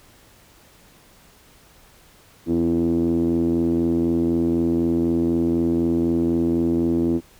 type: tone with low-pass filter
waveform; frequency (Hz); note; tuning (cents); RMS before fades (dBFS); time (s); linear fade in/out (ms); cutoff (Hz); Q
5% pulse; 84; E2; +33; -20; 2.46-7.21; 50; 300; 9.9
effects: pink hiss -52 dBFS RMS until 7.39 s